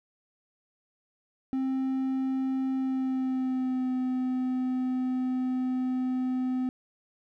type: tone with pitch glide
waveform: triangle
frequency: 263.8 to 255.4 Hz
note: C4 to C4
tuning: +14 to -42 cents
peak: -24 dBFS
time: 1.53-6.69 s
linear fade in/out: 0 ms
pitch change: -56 cents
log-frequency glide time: 2.75-3.92 s
effects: none